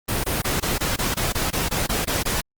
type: noise bursts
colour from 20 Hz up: pink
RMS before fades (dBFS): -23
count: 13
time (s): 0.08-2.412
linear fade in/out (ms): 10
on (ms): 160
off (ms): 21
effects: Opus 24 kbps